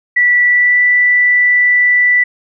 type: tone with pitch glide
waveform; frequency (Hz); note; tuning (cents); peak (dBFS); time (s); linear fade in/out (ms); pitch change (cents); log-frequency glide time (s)
sine; 1958 to 1972.8; B6 to B6; -15 to -2; -7; 0.16-2.24; 10; +13; 0.44-0.82
effects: none